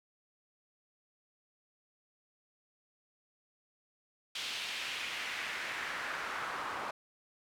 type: noise with band-pass filter sweep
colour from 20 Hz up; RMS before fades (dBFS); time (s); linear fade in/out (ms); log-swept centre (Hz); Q
pink; -39; 4.35-6.91; 5; 3400 to 1100; 1.8
effects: none